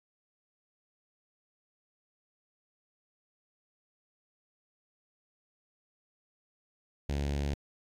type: tone with notch filter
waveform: sawtooth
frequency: 71.1 Hz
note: C#2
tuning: 45 cents sharp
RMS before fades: -32 dBFS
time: 7.09-7.54 s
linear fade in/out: 0 ms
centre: 1200 Hz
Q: 1.2
effects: low-pass 7000 Hz 12 dB/octave + 11-bit